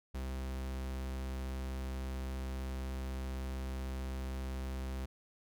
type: tone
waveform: 45% pulse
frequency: 65.41 Hz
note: C2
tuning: in tune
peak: -37 dBFS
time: 0.14-5.06 s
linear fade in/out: 10 ms
effects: none